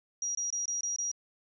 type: tone bursts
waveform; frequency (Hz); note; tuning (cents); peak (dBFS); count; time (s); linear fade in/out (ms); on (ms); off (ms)
sine; 5740; F8; +47; -30; 6; 0.22-1.115; 2; 130; 23
effects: none